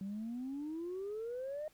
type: exponential sweep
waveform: sine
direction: up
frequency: 190 to 624 Hz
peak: -37 dBFS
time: 0.01-1.68 s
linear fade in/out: 2 ms
effects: tanh soft clip ceiling -35 dBFS + pink hiss -68 dBFS RMS until 1.73 s